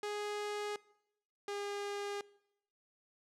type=tone pair in turn; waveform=sawtooth; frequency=415.3 / 405.8 Hz; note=G#4 / G#4; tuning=0 / -40 cents; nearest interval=unison; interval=40 cents; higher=first; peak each=-33 / -34 dBFS; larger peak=first; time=0.03-0.76 / 1.48-2.21 s; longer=neither; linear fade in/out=2 ms; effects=noise-tail reverb RT60 0.8 s tail -22 dB re dry + low-pass 8000 Hz 12 dB/octave